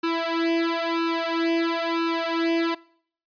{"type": "tone with flanger", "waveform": "sawtooth", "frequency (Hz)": 332.4, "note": "E4", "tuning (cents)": 15, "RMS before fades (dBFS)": -24, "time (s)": [0.03, 2.75], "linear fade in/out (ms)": 10, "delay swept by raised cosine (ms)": [0.74, 2.64], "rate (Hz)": 1, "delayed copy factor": 0.95, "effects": ["noise-tail reverb RT60 0.6 s tail -23 dB re dry", "resampled to 11025 Hz"]}